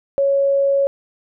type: tone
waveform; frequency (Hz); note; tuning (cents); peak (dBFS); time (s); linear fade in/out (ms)
sine; 554.4; C#5; 0; -13; 0.18-0.87; 0
effects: none